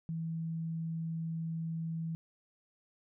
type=tone; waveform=sine; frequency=163.4 Hz; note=E3; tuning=15 cents flat; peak=-34 dBFS; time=0.09-2.15 s; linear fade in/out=0 ms; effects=none